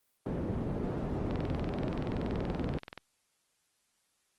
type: low-pass noise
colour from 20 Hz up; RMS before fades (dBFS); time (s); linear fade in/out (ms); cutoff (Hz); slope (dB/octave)
white; -34; 0.26-2.78; 0; 330; 12
type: click train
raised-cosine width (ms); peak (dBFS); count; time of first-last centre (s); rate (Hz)
0.3; -26; 36; 1.31-2.977; 21
effects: white hiss -75 dBFS RMS until 4.38 s + Opus 24 kbps